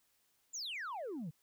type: exponential sweep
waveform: sine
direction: down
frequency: 7380 to 140 Hz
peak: -37 dBFS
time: 0.53-1.31 s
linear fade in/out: 20 ms
effects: tanh soft clip ceiling -38 dBFS + white hiss -75 dBFS RMS until 1.42 s